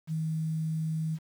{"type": "tone with quantisation", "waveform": "sine", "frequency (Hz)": 158.8, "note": "D#3", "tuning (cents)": 36, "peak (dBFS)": -28, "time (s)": [0.07, 1.19], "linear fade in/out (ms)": 50, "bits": 9, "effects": []}